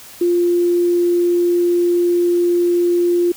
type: tone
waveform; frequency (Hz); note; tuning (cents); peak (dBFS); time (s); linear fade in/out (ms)
sine; 349.2; F4; 0; -12; 0.21-3.32; 5
effects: white hiss -39 dBFS RMS until 3.36 s